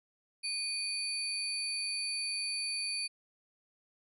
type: tone cluster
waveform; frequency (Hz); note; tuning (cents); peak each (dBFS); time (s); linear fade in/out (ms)
sine; 2449 / 4549 / 10250; D#7 / C#8 / E9; -28 / +44 / -50; -39 / -35 / -40; 0.43-3.08; 20
effects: none